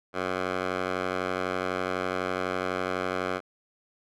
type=tone with band-pass filter; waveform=10% pulse; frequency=92 Hz; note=F#2; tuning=9 cents flat; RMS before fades=-30 dBFS; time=0.13-3.41 s; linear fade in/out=50 ms; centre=1100 Hz; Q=0.89; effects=none